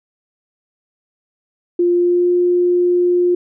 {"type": "tone with pitch glide", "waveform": "sine", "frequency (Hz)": [350, 354.5], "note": ["F4", "F4"], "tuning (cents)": [4, 26], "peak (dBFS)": -11, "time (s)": [1.79, 3.35], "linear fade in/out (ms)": 5, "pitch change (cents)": 22, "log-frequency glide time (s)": [1.92, 2.31], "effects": []}